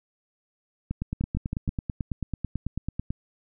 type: two click trains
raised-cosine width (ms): 5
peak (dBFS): -16 / -15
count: 21 / 4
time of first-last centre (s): 0.91-3.105 / 1.21-1.691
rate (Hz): 9.11 / 6.24
effects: none